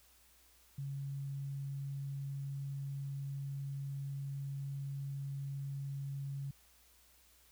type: tone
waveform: sine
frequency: 138.59 Hz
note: C#3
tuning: in tune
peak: -38 dBFS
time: 0.78-6.51 s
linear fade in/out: 5 ms
effects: added 60 Hz sine -70 dBFS peak until 7.51 s + white hiss -66 dBFS RMS until 7.51 s